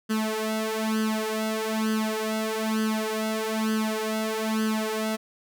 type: tone with flanger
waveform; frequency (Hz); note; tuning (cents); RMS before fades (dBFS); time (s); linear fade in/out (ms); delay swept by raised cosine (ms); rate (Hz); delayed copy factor
sawtooth; 218.6; A3; -11; -27; 0.09-5.17; 20; 0.64 to 3.14; 1.1; +0.9
effects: none